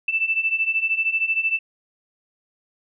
sine beating tone pair, 2643 / 2656 Hz, E7 / E7, +4 / +12 cents, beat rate 13 Hz, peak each -24 / -21 dBFS, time 0.08-1.59 s, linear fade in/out 5 ms, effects none

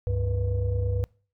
sine tone cluster, 69.4 / 98.4 / 487.9 Hz, C#2 / G2 / B4, +3 / +7 / -21 cents, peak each -28 / -24 / -32 dBFS, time 0.07-1.04 s, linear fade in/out 0 ms, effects noise-tail reverb RT60 0.4 s tail -25 dB re dry + tanh soft clip ceiling -16 dBFS

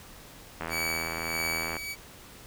click train, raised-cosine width 0.5 ms, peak -18 dBFS, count 96, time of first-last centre 0.61-1.767 s, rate 82.1 Hz
sawtooth tone with tremolo, 2278 Hz, C#7, 47 cents sharp, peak -25 dBFS, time 0.69-1.96 s, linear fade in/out 50 ms, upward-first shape sine, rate 1.6 Hz, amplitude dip 60%
effects pink hiss -49 dBFS RMS until 2.46 s

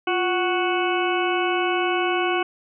harmonic tone with a mistuned harmonic, 370 Hz, F#4, in tune, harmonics 1 / 2 / 3 / 4 / 6 / 7 / 8, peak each -23 / -26 / -28 / -29 / -31 / -31 / -32 dBFS, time 0.07-2.43 s, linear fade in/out 5 ms, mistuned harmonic 1, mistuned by -86 cents, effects none

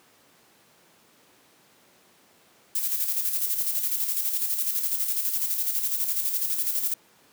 violet noise with tremolo, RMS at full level -25 dBFS, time 2.75-6.94 s, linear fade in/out 5 ms, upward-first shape square, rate 12 Hz, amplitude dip 45%, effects pink hiss -58 dBFS RMS until 7.32 s + high-pass 200 Hz 12 dB/octave

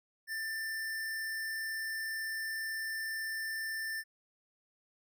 square tone, 1781 Hz, A6, 21 cents sharp, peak -36 dBFS, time 0.27-4.04 s, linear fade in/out 50 ms, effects none

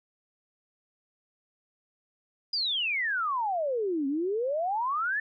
sine exponential two-way sweep, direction down then up, 4978 to 266.9 to 1804 Hz, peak -26 dBFS, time 2.53-5.2 s, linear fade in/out 5 ms, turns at 4.07 s, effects none

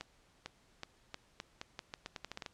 accelerating click train, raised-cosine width 0.2 ms, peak -24 dBFS, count 15, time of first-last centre 0.01-2.462 s, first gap 450 ms, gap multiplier 0.83, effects pink hiss -68 dBFS RMS until 2.53 s + low-pass 8000 Hz 12 dB/octave

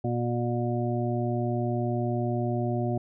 harmonic tone, 120 Hz, B2, 49 cents flat, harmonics 1 / 2 / 3 / 5 / 6, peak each -28 / -31 / -32 / -35 / -35 dBFS, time 0.04-2.98 s, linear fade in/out 5 ms, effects none

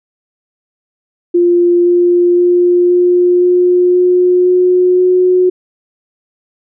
sine tone with pitch steps, 349.2 / 351.4 / 353.7 / 355.9 / 358.2 / 360.5 / 362.8 / 365.1 Hz, F4 / F4 / F4 / F4 / F4 / F#4 / F#4 / F#4, 0 / +11 / +22 / +33 / +44 / -45 / -34 / -23 cents, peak -6 dBFS, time 1.34-5.5 s, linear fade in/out 10 ms, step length 520 ms, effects none

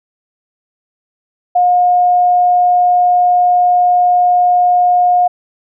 sine tone, 716 Hz, F5, 43 cents sharp, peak -7 dBFS, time 1.55-5.28 s, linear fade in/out 10 ms, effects none

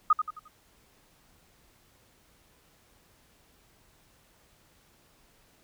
sine tone with echo, 1244.5 Hz, D#6, in tune, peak -16 dBFS, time 0.1-0.13 s, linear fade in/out 5 ms, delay 88 ms, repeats 4, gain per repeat -8 dB, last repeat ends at 0.482 s, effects pink hiss -63 dBFS RMS until 5.63 s

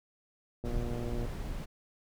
brown noise, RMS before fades -36 dBFS, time 0.64-1.66 s, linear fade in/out 20 ms
click train, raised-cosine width 2 ms, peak -27 dBFS, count 74, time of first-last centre 0.64-1.253 s, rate 119 Hz
effects none

